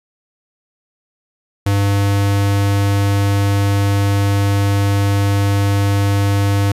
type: tone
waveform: square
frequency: 100 Hz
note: G2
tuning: 35 cents sharp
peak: -13 dBFS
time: 1.66-6.72 s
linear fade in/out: 5 ms
effects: resampled to 32000 Hz + 9-bit

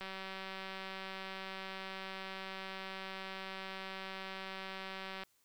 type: click train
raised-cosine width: 0.3 ms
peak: -28 dBFS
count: 999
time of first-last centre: 0.01-5.235 s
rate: 191 Hz
effects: white hiss -73 dBFS RMS until 5.44 s

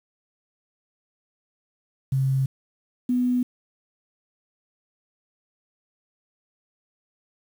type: tone pair in turn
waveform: sine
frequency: 133.8 / 248.2 Hz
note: C3 / B3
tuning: +39 / +9 cents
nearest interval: major seventh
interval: 1070 cents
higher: second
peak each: -19 dBFS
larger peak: neither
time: 2.12-2.46 / 3.09-3.43 s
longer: neither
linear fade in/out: 5 ms
effects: 8-bit

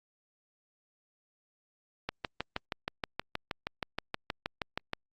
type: click train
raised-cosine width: 0.3 ms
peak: -16 dBFS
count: 19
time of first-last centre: 2.09-4.934 s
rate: 6.33 Hz
effects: Opus 48 kbps

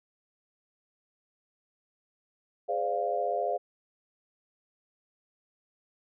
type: chord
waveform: sine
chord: D half-diminished seventh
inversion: second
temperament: equal with one note detuned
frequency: 415.3 / 512.5 / 587.3 / 698.5 Hz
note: Ab4 / C5 / D5 / F5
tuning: 0 / -36 / 0 / 0 cents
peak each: -35 / -33 / -33 / -30 dBFS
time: 2.68-3.58 s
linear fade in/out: 20 ms
effects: none

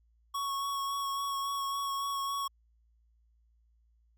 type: tone with vibrato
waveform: square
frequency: 1108.7 Hz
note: C#6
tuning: in tune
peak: -32 dBFS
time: 0.34-2.48 s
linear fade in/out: 10 ms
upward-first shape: sine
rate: 3.6 Hz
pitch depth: 16 cents each way
effects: added 57 Hz sine -64 dBFS peak until 4.17 s + MP3 96 kbps

